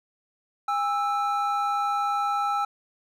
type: tone pair together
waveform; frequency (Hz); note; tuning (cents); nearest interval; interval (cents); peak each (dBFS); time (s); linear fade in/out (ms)
triangle; 813.4 / 1318.5; G#5 / E6; -36 / 0; minor sixth; 836; -24; 0.68-2.65; 5
effects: none